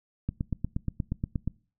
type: click train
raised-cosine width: 5 ms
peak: -16 dBFS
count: 11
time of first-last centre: 0.29-1.476 s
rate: 8.43 Hz
effects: noise-tail reverb RT60 0.4 s tail -23 dB re dry